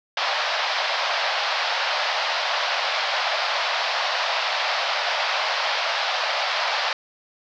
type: band-pass noise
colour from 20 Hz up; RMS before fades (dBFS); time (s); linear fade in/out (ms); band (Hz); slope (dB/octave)
pink; -24; 0.17-6.93; 2; 590 to 5100; 48
effects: none